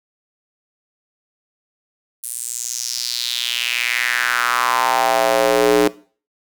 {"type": "tone with high-pass filter sweep", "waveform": "square", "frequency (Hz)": 60.4, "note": "B1", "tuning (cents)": -38, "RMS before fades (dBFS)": -18, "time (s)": [2.23, 5.88], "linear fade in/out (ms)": 5, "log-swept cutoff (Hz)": [10000, 360], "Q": 3.7, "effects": ["noise-tail reverb RT60 0.4 s tail -19 dB re dry"]}